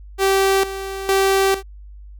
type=tone with tremolo; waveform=sawtooth; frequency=388 Hz; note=G4; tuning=18 cents flat; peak=-10 dBFS; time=0.18-1.63 s; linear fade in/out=50 ms; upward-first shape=square; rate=1.1 Hz; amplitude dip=75%; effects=added 50 Hz sine -36 dBFS peak until 2.19 s